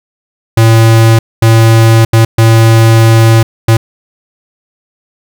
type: tone bursts at uneven times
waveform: square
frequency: 113.1 Hz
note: A2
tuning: 48 cents sharp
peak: -3 dBFS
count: 5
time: 0.57-1.19 / 1.42-2.05 / 2.13-2.25 / 2.38-3.43 / 3.68-3.77 s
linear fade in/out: 5 ms
effects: none